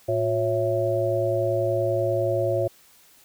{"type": "harmonic tone with a mistuned harmonic", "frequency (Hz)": 110.4, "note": "A2", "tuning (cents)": 6, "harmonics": [1, 3, 5, 6], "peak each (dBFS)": [-28, -27, -24, -27], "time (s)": [0.08, 2.68], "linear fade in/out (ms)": 10, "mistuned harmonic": 3, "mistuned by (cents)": 140, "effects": ["white hiss -55 dBFS RMS until 3.24 s"]}